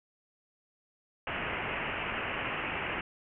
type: low-pass noise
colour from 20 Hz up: white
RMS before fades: -35 dBFS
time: 1.27-3.01 s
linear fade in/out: 2 ms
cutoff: 2900 Hz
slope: 96 dB/octave
effects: none